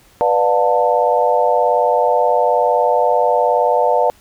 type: chord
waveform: sine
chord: B half-diminished seventh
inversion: none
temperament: just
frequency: 493.9 / 592.7 / 711.2 / 889 Hz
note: B4 / D5 / F5 / A5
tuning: 0 / +16 / +31 / +18 cents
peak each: -17 dBFS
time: 0.21-4.1 s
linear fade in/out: 0 ms
effects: pink hiss -50 dBFS RMS until 4.2 s